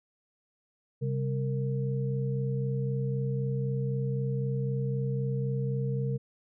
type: tone cluster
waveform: sine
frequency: 134.2 / 198.1 / 461.6 Hz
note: C3 / G3 / A#4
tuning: +44 / +18 / -17 cents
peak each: -28 / -37 / -36 dBFS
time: 1.01-6.18 s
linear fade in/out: 20 ms
effects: none